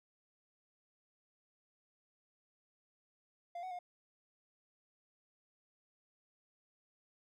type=tone with pitch steps; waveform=triangle; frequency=695 / 744 / 714 Hz; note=F5 / F#5 / F5; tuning=-9 / +9 / +38 cents; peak=-39 dBFS; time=3.55-3.79 s; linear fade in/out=5 ms; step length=80 ms; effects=none